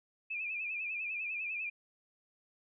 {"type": "tone with vibrato", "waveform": "sine", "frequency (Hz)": 2500, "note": "D#7", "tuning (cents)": 8, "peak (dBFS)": -35, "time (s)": [0.3, 1.7], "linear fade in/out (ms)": 10, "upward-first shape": "sine", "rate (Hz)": 10, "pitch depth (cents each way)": 91, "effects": []}